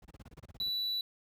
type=noise bursts; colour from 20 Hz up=brown; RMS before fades=-47 dBFS; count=12; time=0.02-0.688 s; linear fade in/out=5 ms; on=30 ms; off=28 ms
type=tone; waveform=triangle; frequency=3951 Hz; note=B7; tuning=in tune; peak=-30 dBFS; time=0.6-1.01 s; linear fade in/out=2 ms
effects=high-pass 60 Hz 12 dB/octave

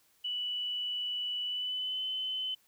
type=tone with pitch glide; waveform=sine; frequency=2960 to 3040 Hz; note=F#7 to F#7; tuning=0 to +46 cents; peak=-32 dBFS; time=0.24-2.55 s; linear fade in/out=10 ms; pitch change=+46 cents; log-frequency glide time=1.44-2.03 s; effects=white hiss -68 dBFS RMS until 2.67 s

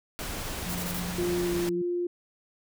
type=noise; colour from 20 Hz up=pink; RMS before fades=-35 dBFS; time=0.19-1.69 s; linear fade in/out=0 ms
type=tone; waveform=sine; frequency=177.7 Hz; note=F3; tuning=30 cents sharp; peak=-34 dBFS; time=0.66-1.82 s; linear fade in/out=5 ms
type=noise bursts; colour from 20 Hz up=blue; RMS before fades=-37 dBFS; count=4; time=0.69-1 s; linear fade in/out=5 ms; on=61 ms; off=22 ms
type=tone with vibrato; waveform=sine; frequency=349.2 Hz; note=F4; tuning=in tune; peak=-26 dBFS; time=1.18-2.07 s; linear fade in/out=5 ms; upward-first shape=square; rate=1.7 Hz; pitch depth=11 cents each way
effects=none

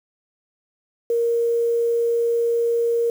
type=tone with quantisation; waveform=sine; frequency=467.6 Hz; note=A#4; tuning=5 cents sharp; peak=-17 dBFS; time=1.1-3.1 s; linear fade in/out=2 ms; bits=7; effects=none

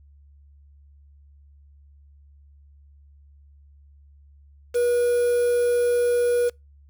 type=tone with quantisation; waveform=triangle; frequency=483.3 Hz; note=B4; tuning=38 cents flat; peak=-16 dBFS; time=4.74-6.5 s; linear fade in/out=20 ms; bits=6; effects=noise-tail reverb RT60 0.2 s tail -26 dB re dry + added 71 Hz sine -49 dBFS peak until 6.89 s

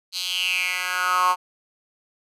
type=tone with high-pass filter sweep; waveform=10% pulse; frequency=181.9 Hz; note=F#3; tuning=29 cents flat; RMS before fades=-23 dBFS; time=0.12-1.36 s; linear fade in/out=50 ms; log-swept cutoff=4100 to 980 Hz; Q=6; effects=resampled to 32000 Hz

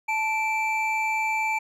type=tone pair together; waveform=triangle; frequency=875.8 / 2338 Hz; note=A5 / D7; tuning=-8 / -8 cents; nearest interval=octave + perfect fourth; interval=1700 cents; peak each=-24 dBFS; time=0.08-1.59 s; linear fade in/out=10 ms; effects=none

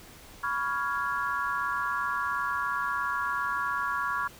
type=chord; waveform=sine; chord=C# dominant seventh; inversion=third; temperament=equal with one note detuned; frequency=987.8 / 1124.9 / 1396.9 / 1661.2 Hz; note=B5 / C#6 / E#6 / G#6; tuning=0 / +25 / 0 / 0 cents; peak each=-35 / -31 / -32 / -34 dBFS; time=0.43-4.28 s; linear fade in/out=10 ms; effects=pink hiss -50 dBFS RMS until 4.39 s

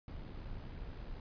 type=noise with amplitude modulation; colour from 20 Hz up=brown; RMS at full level=-43 dBFS; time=0.08-1.2 s; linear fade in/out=2 ms; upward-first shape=sine; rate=71.9 Hz; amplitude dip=45%; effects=resampled to 11025 Hz

